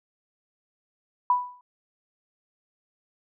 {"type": "tone with exponential decay", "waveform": "sine", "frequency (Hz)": 987.8, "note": "B5", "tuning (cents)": 0, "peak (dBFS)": -15, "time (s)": [1.3, 1.61], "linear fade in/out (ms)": 2, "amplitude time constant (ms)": 67, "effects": []}